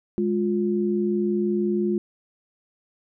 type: tone pair together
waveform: sine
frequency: 207.1 / 352.9 Hz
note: G#3 / F4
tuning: -5 / +18 cents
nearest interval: major sixth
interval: 923 cents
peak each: -23 dBFS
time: 0.18-1.98 s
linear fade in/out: 0 ms
effects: none